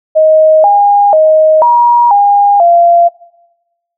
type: tone with pitch steps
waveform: sine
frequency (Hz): 627 / 813 / 626 / 955 / 811 / 688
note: D#5 / G#5 / D#5 / A#5 / G#5 / F5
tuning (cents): +13 / -37 / +10 / +42 / -41 / -26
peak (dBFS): -3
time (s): 0.15-3.09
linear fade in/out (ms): 20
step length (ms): 490
effects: noise-tail reverb RT60 1.0 s tail -20 dB re dry